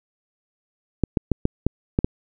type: clicks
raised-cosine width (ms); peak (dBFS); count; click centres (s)
3; -5; 7; 1.037 / 1.172 / 1.317 / 1.454 / 1.666 / 1.989 / 2.045
effects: none